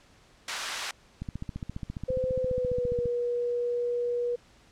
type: high-pass noise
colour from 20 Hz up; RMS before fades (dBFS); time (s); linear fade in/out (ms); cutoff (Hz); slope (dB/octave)
pink; -33; 0.48-0.91; 2; 1100; 12
type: click train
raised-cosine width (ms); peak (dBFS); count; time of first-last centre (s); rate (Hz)
5; -22; 28; 1.22-3.057; 14.7
type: tone with pitch glide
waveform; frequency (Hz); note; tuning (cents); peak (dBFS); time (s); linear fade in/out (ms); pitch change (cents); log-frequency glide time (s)
sine; 514 to 482.4; C5 to B4; -31 to -41; -26; 2.08-4.36; 10; -110; 2.39-3
effects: pink hiss -59 dBFS RMS until 4.71 s + low-pass 7000 Hz 12 dB/octave